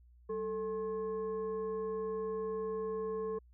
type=tone with frequency modulation; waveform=sine; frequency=440 Hz; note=A4; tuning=in tune; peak=-34 dBFS; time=0.29-3.39 s; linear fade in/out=10 ms; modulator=631 Hz; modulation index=0.54; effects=added 60 Hz sine -58 dBFS peak until 3.53 s